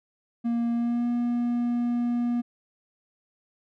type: tone with pitch glide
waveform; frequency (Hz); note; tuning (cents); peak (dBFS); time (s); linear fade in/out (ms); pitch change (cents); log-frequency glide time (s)
triangle; 234.7 to 239.9; A#3 to A#3; +12 to +50; -21; 0.44-2.42; 20; +38; 0.73-1.07
effects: none